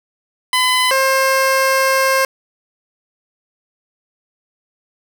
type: tone pair in turn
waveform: 15% pulse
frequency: 1011 / 532.2 Hz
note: B5 / C5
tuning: +40 / +29 cents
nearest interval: major seventh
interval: 1111 cents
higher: first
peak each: -6 dBFS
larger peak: neither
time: 0.53-0.91 / 0.91-2.25 s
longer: second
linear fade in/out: 2 ms
effects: none